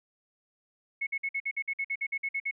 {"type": "tone bursts", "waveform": "sine", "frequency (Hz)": 2193, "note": "C#7", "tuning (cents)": -19, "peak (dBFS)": -28, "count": 14, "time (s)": [1.01, 2.512], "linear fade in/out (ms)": 10, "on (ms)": 59, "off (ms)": 52, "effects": []}